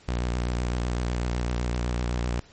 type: tone with vibrato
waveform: sawtooth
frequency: 60.3 Hz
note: B1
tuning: 41 cents flat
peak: -21 dBFS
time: 0.08-2.4 s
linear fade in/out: 5 ms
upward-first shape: sine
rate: 7.9 Hz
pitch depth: 55 cents each way
effects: pink hiss -54 dBFS RMS until 2.52 s + MP3 32 kbps